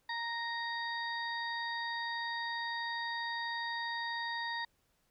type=harmonic tone; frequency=932.3 Hz; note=A#5; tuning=in tune; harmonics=1 / 2 / 4 / 5; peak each=-39 / -38 / -44 / -47 dBFS; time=0.09-4.65 s; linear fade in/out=5 ms; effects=pink hiss -75 dBFS RMS until 5.1 s